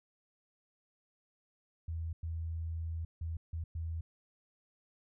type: tone bursts at uneven times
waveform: sine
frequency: 82 Hz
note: E2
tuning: 9 cents flat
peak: -35 dBFS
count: 5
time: 1.88-2.13 / 2.23-3.05 / 3.21-3.37 / 3.53-3.64 / 3.75-4.01 s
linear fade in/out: 5 ms
effects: none